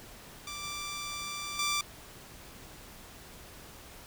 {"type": "tone with level steps", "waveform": "10% pulse", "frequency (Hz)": 1174.7, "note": "D6", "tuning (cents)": 0, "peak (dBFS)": [-30, -28, -20], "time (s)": [0.47, 1.81], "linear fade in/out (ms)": 2, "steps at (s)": [0.63, 1.59], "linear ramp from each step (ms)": 2, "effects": ["pink hiss -50 dBFS RMS until 4.06 s"]}